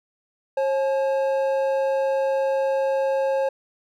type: tone pair together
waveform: triangle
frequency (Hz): 539.2 / 856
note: C#5 / A5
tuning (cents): -48 / -48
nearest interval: minor sixth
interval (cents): 800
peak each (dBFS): -18 / -27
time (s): 0.57-3.49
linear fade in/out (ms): 5
effects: none